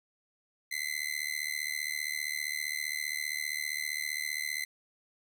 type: tone with amplitude modulation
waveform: sawtooth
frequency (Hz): 2047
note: C7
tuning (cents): -38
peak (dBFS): -25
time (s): 0.71-4.65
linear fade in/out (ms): 10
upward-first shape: sine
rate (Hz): 75.2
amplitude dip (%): 100
effects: none